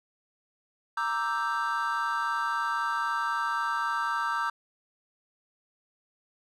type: chord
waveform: triangle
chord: E half-diminished seventh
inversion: second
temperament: equal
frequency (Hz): 932.3 / 1174.7 / 1318.5 / 1568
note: Bb5 / D6 / E6 / G6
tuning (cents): 0 / 0 / 0 / 0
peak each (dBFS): -30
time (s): 0.97-4.5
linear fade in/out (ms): 5
effects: tanh soft clip ceiling -17 dBFS